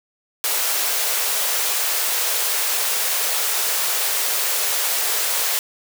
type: high-pass noise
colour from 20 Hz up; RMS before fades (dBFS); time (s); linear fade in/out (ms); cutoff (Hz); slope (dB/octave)
white; -21; 0.44-5.59; 0; 400; 48
effects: none